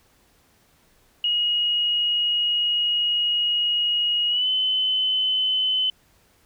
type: tone with pitch glide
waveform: sine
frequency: 2887 to 3036 Hz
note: F#7 to F#7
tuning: -43 to +44 cents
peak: -19 dBFS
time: 1.24-5.9 s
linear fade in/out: 2 ms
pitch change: +87 cents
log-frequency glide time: 4.29-4.48 s
effects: pink hiss -60 dBFS RMS until 6.45 s